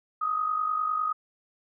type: tone with amplitude modulation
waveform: sine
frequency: 1251 Hz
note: D#6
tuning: 9 cents sharp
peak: -22 dBFS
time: 0.21-1.13 s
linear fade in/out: 10 ms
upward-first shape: sine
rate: 49.9 Hz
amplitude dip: 60%
effects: none